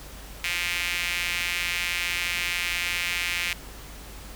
sawtooth tone with high-pass filter, 175.4 Hz, F3, 8 cents sharp, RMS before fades -28 dBFS, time 0.44-3.53 s, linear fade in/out 0 ms, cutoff 2300 Hz, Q 3.1, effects added 50 Hz sine -43 dBFS peak until 4.35 s + pink hiss -44 dBFS RMS until 4.35 s

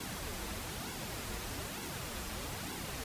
pink noise with flanger, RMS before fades -41 dBFS, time 0-3.04 s, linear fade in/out 5 ms, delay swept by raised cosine 1.6 to 7.5 ms, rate 1.1 Hz, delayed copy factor -0.8, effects resampled to 32000 Hz

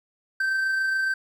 triangle tone with amplitude modulation, 1555 Hz, G6, 14 cents flat, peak -19 dBFS, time 0.4-1.14 s, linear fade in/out 5 ms, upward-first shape sine, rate 27.1 Hz, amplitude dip 25%, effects none

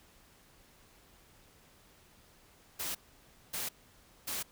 white noise bursts, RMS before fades -37 dBFS, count 3, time 2.79-4.43 s, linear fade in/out 10 ms, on 160 ms, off 580 ms, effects pink hiss -62 dBFS RMS until 4.51 s

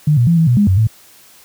sine tone with pitch steps, 150.4 / 120.2 / 169 / 163 / 122.2 / 205 / 94.1 / 110.2 Hz, D3 / B2 / E3 / E3 / B2 / G#3 / F#2 / A2, +42 / -46 / +43 / -19 / -18 / -22 / +30 / +3 cents, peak -8 dBFS, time 0.07-0.87 s, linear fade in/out 5 ms, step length 100 ms, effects white hiss -45 dBFS RMS until 1.44 s + high-pass 60 Hz 12 dB/octave

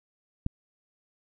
click, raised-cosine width 5 ms, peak -15 dBFS, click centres 0.464 s, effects none

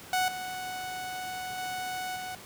sawtooth tone with level steps, 740 Hz, F#5, in tune, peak -21 / -31 / -29 / -32 dBFS, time 0.13-2.35 s, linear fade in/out 2 ms, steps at 0.28 / 1.58 / 2.16 s, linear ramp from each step 2 ms, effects pink hiss -47 dBFS RMS until 2.45 s + high-pass 100 Hz 12 dB/octave

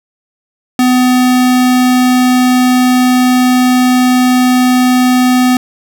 square tone, 251.7 Hz, B3, 33 cents sharp, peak -7 dBFS, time 0.79-5.57 s, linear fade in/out 2 ms, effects none

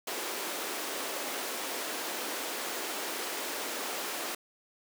pink high-pass noise, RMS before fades -36 dBFS, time 0.07-4.35 s, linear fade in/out 5 ms, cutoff 310 Hz, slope 24 dB/octave, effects none

